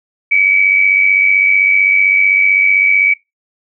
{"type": "tone with amplitude modulation", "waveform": "sine", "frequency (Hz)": 2282, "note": "C#7", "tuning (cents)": 50, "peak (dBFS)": -5, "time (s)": [0.31, 3.14], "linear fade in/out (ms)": 10, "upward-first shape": "sine", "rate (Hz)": 95.7, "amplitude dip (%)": 60, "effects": ["noise-tail reverb RT60 0.2 s tail -21 dB re dry"]}